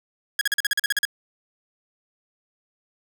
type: tone bursts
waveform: sawtooth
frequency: 1659 Hz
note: G#6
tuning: 2 cents flat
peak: -15 dBFS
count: 11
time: 0.39-1.052 s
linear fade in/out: 2 ms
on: 22 ms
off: 42 ms
effects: none